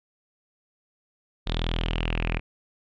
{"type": "tone with low-pass filter sweep", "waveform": "sawtooth", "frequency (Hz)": 41.2, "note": "E1", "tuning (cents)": 0, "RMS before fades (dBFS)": -27, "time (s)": [1.46, 2.4], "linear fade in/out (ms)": 20, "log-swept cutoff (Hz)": [3700, 2400], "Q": 6.8, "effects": []}